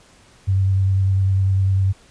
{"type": "tone with vibrato", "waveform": "sine", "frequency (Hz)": 96.1, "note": "G2", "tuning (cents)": -34, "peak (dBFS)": -14, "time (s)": [0.47, 1.93], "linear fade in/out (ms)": 20, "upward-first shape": "triangle", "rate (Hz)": 10, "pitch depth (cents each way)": 22, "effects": ["pink hiss -51 dBFS RMS until 2.1 s", "resampled to 22050 Hz"]}